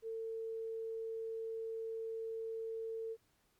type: tone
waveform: sine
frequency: 450 Hz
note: A4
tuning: 39 cents sharp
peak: -39 dBFS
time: 0.02-3.17 s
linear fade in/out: 50 ms
effects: pink hiss -75 dBFS RMS until 3.59 s + Opus 48 kbps